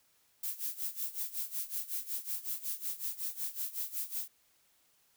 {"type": "noise with tremolo", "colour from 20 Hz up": "violet", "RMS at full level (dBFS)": -35, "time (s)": [0.43, 4.28], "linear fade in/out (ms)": 5, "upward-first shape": "sine", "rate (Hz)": 5.4, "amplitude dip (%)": 85, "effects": ["white hiss -70 dBFS RMS until 5.16 s"]}